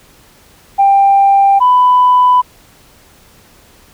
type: tone pair in turn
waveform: sine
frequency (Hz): 791 / 996.4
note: G5 / B5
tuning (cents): +15 / +15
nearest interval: major third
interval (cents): 400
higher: second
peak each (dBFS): -4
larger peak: neither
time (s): 0.78-1.6 / 1.6-2.42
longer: neither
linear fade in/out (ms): 20
effects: tanh soft clip ceiling -1 dBFS + pink hiss -45 dBFS RMS until 3.93 s